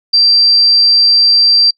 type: tone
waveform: sine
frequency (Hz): 4704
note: D8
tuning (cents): +2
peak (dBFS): -5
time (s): 0.13-1.71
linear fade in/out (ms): 10
effects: noise-tail reverb RT60 0.1 s tail -26 dB re dry